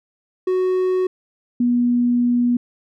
triangle / sine tone pair in turn, 370 / 242.5 Hz, F#4 / B3, 0 / -31 cents, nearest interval perfect fifth, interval 731 cents, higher first, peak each -14 dBFS, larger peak neither, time 0.47-1.07 / 1.6-2.57 s, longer second, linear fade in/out 5 ms, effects none

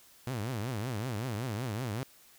sawtooth tone with vibrato, 115.9 Hz, A#2, 10 cents flat, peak -29 dBFS, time 0.27-2.03 s, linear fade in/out 0 ms, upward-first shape triangle, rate 5.3 Hz, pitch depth 290 cents each way, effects white hiss -59 dBFS RMS until 2.38 s

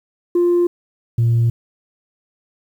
sine tone pair in turn, 349.5 / 116.63 Hz, F4 / A#2, +1 / +1 cents, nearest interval octave + perfect fifth, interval 1900 cents, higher first, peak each -10 dBFS, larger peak neither, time 0.35-0.67 / 1.18-1.5 s, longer neither, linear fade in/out 5 ms, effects tanh soft clip ceiling -10 dBFS + 8-bit

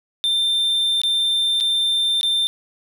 triangle tone with dropouts, 3582 Hz, A7, 30 cents sharp, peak -15 dBFS, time 0.24-2.47 s, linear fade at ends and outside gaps 0 ms, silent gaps 1.016-1.035 / 1.602-1.608 / 2.211-2.231 s, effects none

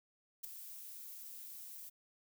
violet noise with ADSR envelope, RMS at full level -40 dBFS, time 0.43-1.9 s, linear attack 14 ms, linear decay 7 ms, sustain -10 dB, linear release 18 ms, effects none

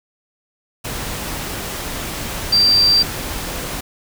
sine tone in noise, 4699 Hz, D8, in tune, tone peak -10 dBFS, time 2.52-3.03 s, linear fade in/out 10 ms, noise pink, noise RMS -26 dBFS, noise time 0.84-3.81 s, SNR +13 dB, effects none

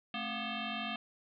sine tone with frequency modulation, 1226 Hz, D#6, 26 cents flat, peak -35 dBFS, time 0.14-0.96 s, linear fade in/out 2 ms, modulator 481 Hz, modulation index 4.5, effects none

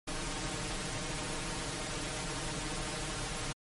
pink noise with comb filter, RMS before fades -37 dBFS, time 0.07-3.53 s, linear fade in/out 10 ms, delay 6.5 ms, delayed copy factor +0.85, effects MP3 48 kbps

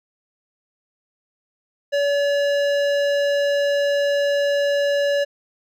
sine tone with hard clipping, 570 Hz, C#5, 48 cents sharp, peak -19 dBFS, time 1.92-5.25 s, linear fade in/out 20 ms, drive 15 dB, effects none

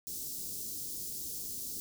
white band-stop noise, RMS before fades -40 dBFS, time 0.07-1.8 s, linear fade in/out 0 ms, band 400 to 4900 Hz, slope 24 dB/octave, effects none

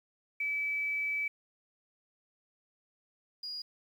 sine tone pair in turn, 2300 / 4874 Hz, D7 / D#8, -37 / -37 cents, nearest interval octave + minor second, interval 1300 cents, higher second, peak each -30 / -37 dBFS, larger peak first, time 0.4-1.28 / 3.43-3.62 s, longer first, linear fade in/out 5 ms, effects 10-bit

